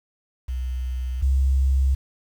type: tone pair in turn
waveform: sine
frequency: 63 / 66.8 Hz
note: B1 / C2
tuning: +35 / +36 cents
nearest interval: minor second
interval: 101 cents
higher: second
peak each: -24 / -16 dBFS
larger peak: second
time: 0.48-1.22 / 1.22-1.95 s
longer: first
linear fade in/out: 10 ms
effects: 8-bit